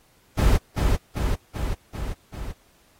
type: noise with echo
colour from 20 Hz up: brown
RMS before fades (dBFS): -17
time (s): 0.37-0.58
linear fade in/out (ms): 20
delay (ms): 390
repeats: 5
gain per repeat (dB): -3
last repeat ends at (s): 2.53
effects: pink hiss -60 dBFS RMS until 2.99 s + AAC 48 kbps